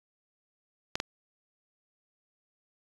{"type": "clicks", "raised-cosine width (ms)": 0.2, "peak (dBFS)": -12, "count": 2, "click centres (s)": [0.955, 1.001], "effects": ["resampled to 24000 Hz"]}